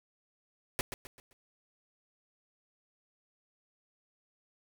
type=noise with echo; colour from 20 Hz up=pink; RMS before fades=-32 dBFS; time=0.79-0.81 s; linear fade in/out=0 ms; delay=130 ms; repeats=4; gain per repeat=-8 dB; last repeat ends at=1.33 s; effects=none